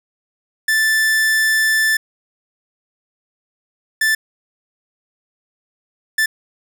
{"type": "tone bursts at uneven times", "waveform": "45% pulse", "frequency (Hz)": 1760, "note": "A6", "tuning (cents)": 0, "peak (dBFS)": -13, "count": 3, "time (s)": [[0.68, 1.97], [4.01, 4.15], [6.18, 6.26]], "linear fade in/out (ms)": 5, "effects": []}